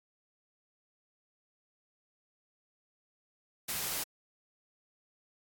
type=noise; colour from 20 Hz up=white; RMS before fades=-35 dBFS; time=3.68-4.04 s; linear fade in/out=10 ms; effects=AAC 64 kbps